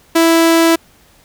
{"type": "tone", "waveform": "sawtooth", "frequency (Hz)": 330.2, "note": "E4", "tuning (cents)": 3, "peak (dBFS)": -4, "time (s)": [0.15, 0.76], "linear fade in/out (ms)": 10, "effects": ["pink hiss -49 dBFS RMS until 1.24 s"]}